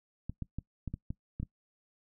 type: clicks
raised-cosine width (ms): 5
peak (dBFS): -24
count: 8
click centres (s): 0.296 / 0.423 / 0.586 / 0.877 / 0.94 / 1.105 / 1.4 / 1.43
effects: noise-tail reverb RT60 0.1 s tail -21 dB re dry